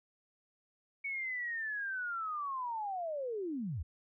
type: linear sweep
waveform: sine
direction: down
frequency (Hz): 2239 to 62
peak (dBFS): -35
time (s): 1.04-3.83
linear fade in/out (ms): 10
effects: none